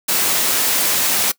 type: noise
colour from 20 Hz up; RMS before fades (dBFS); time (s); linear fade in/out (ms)
white; -17; 0.08-1.32; 10
effects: noise-tail reverb RT60 0.1 s tail -21 dB re dry + high-pass 150 Hz 12 dB/octave